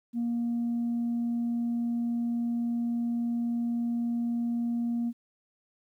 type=tone; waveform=sine; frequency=235.9 Hz; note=A#3; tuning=21 cents sharp; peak=-25 dBFS; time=0.13-5.13 s; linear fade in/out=50 ms; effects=tanh soft clip ceiling -24 dBFS + 11-bit